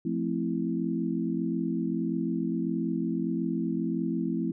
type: chord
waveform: sine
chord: F major seventh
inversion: none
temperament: equal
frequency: 174.61 / 220 / 261.6 / 329.6 Hz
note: F3 / A3 / C4 / E4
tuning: 0 / 0 / 0 / 0 cents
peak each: -32 dBFS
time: 0.05-4.52 s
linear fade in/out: 5 ms
effects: none